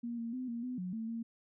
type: tone with pitch steps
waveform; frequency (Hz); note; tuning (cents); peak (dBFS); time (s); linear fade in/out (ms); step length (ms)
sine; 236.5 / 231.1 / 255 / 234.2 / 251.4 / 182 / 223.9 / 229.5; A#3 / A#3 / C4 / A#3 / B3 / F#3 / A3 / A#3; +25 / -15 / -44 / +8 / +31 / -28 / +30 / -27; -36; 0.03-1.23; 10; 150
effects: none